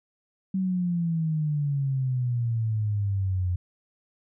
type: exponential sweep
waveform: sine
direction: down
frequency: 191.9 to 88.5 Hz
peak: -23 dBFS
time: 0.54-3.56 s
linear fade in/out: 5 ms
effects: none